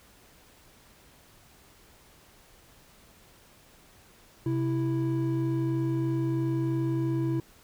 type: tone pair together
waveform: triangle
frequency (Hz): 130.89 / 329.6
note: C3 / E4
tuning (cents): +1 / 0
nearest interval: octave + major third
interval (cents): 1599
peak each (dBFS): -26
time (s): 4.46-7.4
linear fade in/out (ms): 2
effects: pink hiss -57 dBFS RMS until 7.63 s